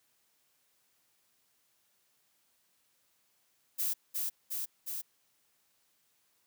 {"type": "noise with echo", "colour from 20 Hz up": "violet", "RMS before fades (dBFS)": -32, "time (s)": [3.78, 3.94], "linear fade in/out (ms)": 20, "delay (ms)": 360, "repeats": 3, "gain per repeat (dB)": -2, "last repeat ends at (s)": 5.02, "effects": ["white hiss -73 dBFS RMS until 6.46 s", "high-pass 80 Hz 12 dB/octave"]}